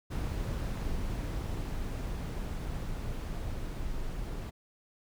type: noise with level ramp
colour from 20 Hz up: brown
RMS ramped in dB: -33 to -37 dBFS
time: 0.1-4.51 s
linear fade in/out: 20 ms
effects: none